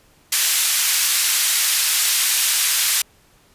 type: band-pass noise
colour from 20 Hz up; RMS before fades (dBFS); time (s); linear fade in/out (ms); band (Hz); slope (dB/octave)
white; -18; 0.32-3.02; 5; 1800 to 13000; 12
effects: pink hiss -55 dBFS RMS until 3.54 s + resampled to 32000 Hz